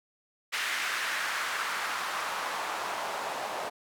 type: noise with band-pass filter sweep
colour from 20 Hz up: white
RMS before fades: -33 dBFS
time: 0.52-3.7 s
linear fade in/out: 20 ms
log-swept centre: 1900 to 700 Hz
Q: 1.7
effects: none